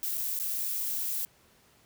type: noise with dropouts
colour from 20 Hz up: violet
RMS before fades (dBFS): -32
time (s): 0.03-1.25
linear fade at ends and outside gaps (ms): 0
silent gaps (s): 0.173-0.178 / 0.39-0.399
effects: pink hiss -62 dBFS RMS until 1.85 s + high-pass 60 Hz 12 dB/octave